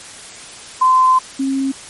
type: tone pair in turn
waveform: sine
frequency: 1031 / 270 Hz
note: C6 / C#4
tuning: -26 / -45 cents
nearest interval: octave + major seventh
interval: 2319 cents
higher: first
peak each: -8 / -15 dBFS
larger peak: first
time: 0.81-1.19 / 1.39-1.72 s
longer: first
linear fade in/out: 10 ms
effects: white hiss -35 dBFS RMS until 1.89 s + MP3 48 kbps